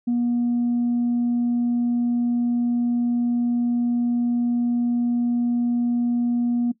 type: tone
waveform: sine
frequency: 240 Hz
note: B3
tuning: 49 cents flat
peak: -17 dBFS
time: 0.07-6.72 s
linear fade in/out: 10 ms
effects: noise-tail reverb RT60 0.1 s tail -17 dB re dry + tanh soft clip ceiling -16 dBFS